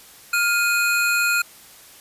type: tone pair together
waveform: square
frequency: 1404.2 / 2489 Hz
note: F6 / D#7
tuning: +9 / 0 cents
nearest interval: minor seventh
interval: 991 cents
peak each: -20 / -22 dBFS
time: 0.33-1.42 s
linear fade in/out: 5 ms
effects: white hiss -46 dBFS RMS until 2 s + resampled to 32000 Hz